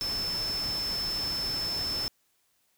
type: tone in noise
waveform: sine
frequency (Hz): 5274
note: E8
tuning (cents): 0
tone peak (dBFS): -29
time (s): 0.01-2.08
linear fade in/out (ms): 0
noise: pink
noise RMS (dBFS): -39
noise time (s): 0.01-2.08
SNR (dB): +7
effects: white hiss -71 dBFS RMS until 2.77 s